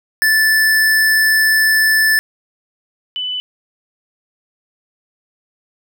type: tone pair in turn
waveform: square / sine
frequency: 1753 / 2995 Hz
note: A6 / F#7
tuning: -7 / +20 cents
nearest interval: major sixth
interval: 927 cents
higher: second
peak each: -11 / -19 dBFS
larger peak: first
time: 0.22-2.19 / 3.16-3.4 s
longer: first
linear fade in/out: 0 ms
effects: none